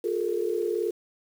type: tone cluster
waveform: sine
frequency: 354.3 / 417 / 455.7 Hz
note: F4 / G#4 / A#4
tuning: +25 / +7 / -39 cents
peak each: -29 dBFS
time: 0.04-0.91 s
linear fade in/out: 5 ms
effects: 8-bit